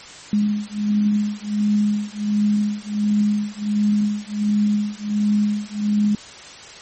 sine beating tone pair, 207.7 / 209.1 Hz, G#3 / G#3, 0 / +12 cents, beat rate 1.4 Hz, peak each -20 dBFS, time 0.33-6.15 s, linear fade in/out 2 ms, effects white hiss -39 dBFS RMS until 6.81 s + MP3 32 kbps

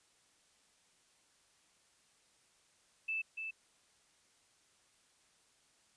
sine tone with echo, 2636 Hz, E7, 1 cent flat, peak -34 dBFS, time 3.08-3.22 s, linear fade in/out 10 ms, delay 290 ms, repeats 1, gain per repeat -5 dB, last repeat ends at 3.51 s, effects white hiss -70 dBFS RMS until 5.96 s + resampled to 22050 Hz

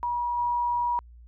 sine tone with level steps, 962 Hz, B5, 46 cents flat, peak -25 / -23 dBFS, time 0.03-0.99 s, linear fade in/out 0 ms, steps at 0.37 s, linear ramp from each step 20 ms, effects added 59 Hz sine -46 dBFS peak until 1.27 s

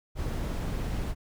brown noise, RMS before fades -31 dBFS, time 0.15-1.15 s, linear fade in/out 50 ms, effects none

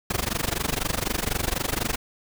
pink noise with amplitude modulation, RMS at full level -23 dBFS, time 0.1-1.96 s, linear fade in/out 5 ms, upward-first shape sine, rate 24 Hz, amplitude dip 95%, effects none

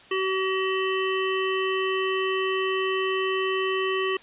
harmonic tone, 380 Hz, F#4, 46 cents sharp, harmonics 1 / 3 / 5 / 7 / 8, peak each -25 / -30 / -32 / -33 / -34 dBFS, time 0.11-4.17 s, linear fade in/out 5 ms, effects white hiss -50 dBFS RMS until 4.22 s + resampled to 8000 Hz

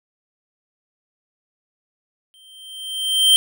square tone with exponential growth, 3136 Hz, G7, in tune, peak -9 dBFS, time 2.34-3.36 s, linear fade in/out 0 ms, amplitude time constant 220 ms, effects none

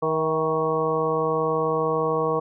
harmonic tone with a mistuned harmonic, 158.1 Hz, D#3, 28 cents sharp, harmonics 1 / 2 / 3 / 4 / 5 / 6 / 7, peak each -31 / -32 / -23 / -30 / -33 / -32 / -27 dBFS, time 0.02-2.4 s, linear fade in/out 10 ms, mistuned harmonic 4, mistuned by +35 cents, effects none

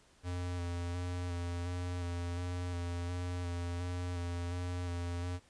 square tone with vibrato, 88 Hz, F2, 14 cents sharp, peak -36 dBFS, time 0.23-5.4 s, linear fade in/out 50 ms, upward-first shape square, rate 1.4 Hz, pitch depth 19 cents each way, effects pink hiss -65 dBFS RMS until 5.49 s + resampled to 22050 Hz

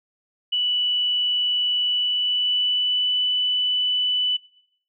sine tone with pitch glide, 2960 to 2986 Hz, F#7 to F#7, 0 to +15 cents, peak -19 dBFS, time 0.52-4.37 s, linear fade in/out 10 ms, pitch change +15 cents, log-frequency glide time 1.85-3.17 s, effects noise-tail reverb RT60 0.7 s tail -22 dB re dry

